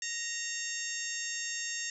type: harmonic tone with a mistuned harmonic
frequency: 920 Hz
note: A#5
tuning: 23 cents flat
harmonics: 2 / 3 / 4 / 5 / 6 / 7 / 8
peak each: -40 / -43 / -46 / -49 / -42 / -39 / -41 dBFS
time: 0.02-1.9 s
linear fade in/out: 2 ms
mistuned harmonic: 2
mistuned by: +27 cents
effects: none